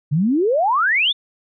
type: exponential sweep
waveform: sine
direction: up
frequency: 136.1 to 3658 Hz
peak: -14 dBFS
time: 0.11-1.13 s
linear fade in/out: 20 ms
effects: none